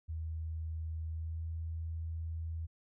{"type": "tone with pitch glide", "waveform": "sine", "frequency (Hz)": [80.2, 81.51], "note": ["E2", "E2"], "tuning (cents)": [-47, -19], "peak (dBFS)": -36, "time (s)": [0.08, 2.67], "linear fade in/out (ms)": 20, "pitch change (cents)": 28, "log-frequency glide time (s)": [1.1, 1.43], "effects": []}